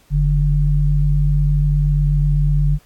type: tone pair together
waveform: sine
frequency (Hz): 46.14 / 146.7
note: F#1 / D3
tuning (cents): -4 / -2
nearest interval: octave + minor sixth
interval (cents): 2002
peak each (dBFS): -15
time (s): 0.1-2.79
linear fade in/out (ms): 50
effects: pink hiss -54 dBFS RMS until 2.85 s + AAC 64 kbps